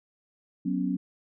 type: chord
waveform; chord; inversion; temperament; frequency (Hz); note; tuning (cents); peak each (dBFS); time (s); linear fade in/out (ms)
sine; F# suspended fourth; none; just; 185 / 246.7 / 277.5; F#3 / B3 / C#4; 0 / -2 / +2; -29 / -31 / -29; 0.65-0.97; 10
effects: none